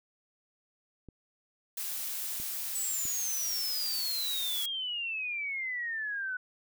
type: clicks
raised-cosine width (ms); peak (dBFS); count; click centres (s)
3; -34; 3; 1.087 / 2.4 / 3.054
type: noise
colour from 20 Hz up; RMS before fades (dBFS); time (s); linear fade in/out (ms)
blue; -36; 1.77-4.66; 5
type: exponential sweep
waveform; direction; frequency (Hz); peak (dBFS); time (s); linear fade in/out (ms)
sine; down; 8010 to 1480; -32; 2.75-6.37; 5
effects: none